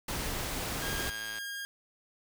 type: noise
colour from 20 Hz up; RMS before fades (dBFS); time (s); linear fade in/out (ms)
pink; -35; 0.08-1.1; 5
type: tone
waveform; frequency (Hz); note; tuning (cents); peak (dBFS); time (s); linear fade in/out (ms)
sawtooth; 1621; G#6; -42; -33; 0.82-1.65; 0
type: click train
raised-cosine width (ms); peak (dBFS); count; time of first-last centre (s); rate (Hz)
0.2; -26; 44; 0.99-1.384; 109
effects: none